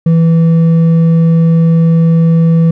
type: tone with hard clipping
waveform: sine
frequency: 164.81 Hz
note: E3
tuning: in tune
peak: -6 dBFS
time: 0.06-2.71 s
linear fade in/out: 5 ms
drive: 4 dB
effects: none